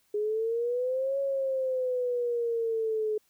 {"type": "exponential two-way sweep", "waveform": "sine", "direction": "up then down", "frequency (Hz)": [413.6, 554.4, 425.1], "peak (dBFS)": -26, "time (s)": [0.14, 3.18], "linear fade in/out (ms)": 5, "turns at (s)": 1.19, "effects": ["white hiss -69 dBFS RMS until 3.29 s"]}